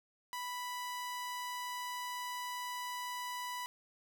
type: tone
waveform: sawtooth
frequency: 987.8 Hz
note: B5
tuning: in tune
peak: -35 dBFS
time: 0.33-3.66 s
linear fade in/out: 0 ms
effects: none